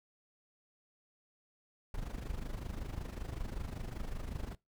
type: noise with amplitude modulation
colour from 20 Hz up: brown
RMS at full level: -37 dBFS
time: 1.94-4.55 s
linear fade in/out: 2 ms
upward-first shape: sine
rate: 25.3 Hz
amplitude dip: 75%
effects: noise-tail reverb RT60 0.2 s tail -22 dB re dry